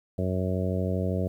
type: harmonic tone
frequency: 92.7 Hz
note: F#2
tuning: 4 cents sharp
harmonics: 1 / 2 / 3 / 4 / 5 / 6 / 7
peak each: -28 / -30 / -36 / -36 / -35 / -35 / -37 dBFS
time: 0.18-1.28 s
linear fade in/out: 5 ms
effects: 10-bit